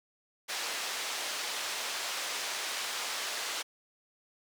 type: band-pass noise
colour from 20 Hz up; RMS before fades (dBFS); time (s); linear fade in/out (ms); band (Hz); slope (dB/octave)
white; -36; 0.48-3.63; 20; 520 to 5500; 12
effects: none